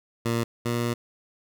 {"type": "tone pair in turn", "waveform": "15% pulse", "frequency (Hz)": [116.54, 118.85], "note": ["A#2", "A#2"], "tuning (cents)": [0, 34], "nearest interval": "unison", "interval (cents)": 34, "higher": "second", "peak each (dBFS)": [-17, -18], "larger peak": "first", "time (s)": [[0.25, 0.44], [0.65, 0.94]], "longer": "second", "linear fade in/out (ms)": 10, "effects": []}